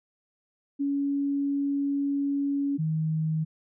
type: tone pair in turn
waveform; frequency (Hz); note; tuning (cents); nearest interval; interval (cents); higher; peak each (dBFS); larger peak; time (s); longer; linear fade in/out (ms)
sine; 281.1 / 157.76; C#4 / D#3; +24 / +24; minor seventh; 1000; first; -24; neither; 0.79-2.78 / 2.78-3.45; first; 20
effects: none